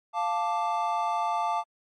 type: chord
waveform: triangle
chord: D minor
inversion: first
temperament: equal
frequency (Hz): 698.5 / 880 / 1174.7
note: F5 / A5 / D6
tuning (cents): 0 / 0 / 0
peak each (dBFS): -28 / -26 / -29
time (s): 0.13-1.64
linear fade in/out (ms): 50
effects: MP3 48 kbps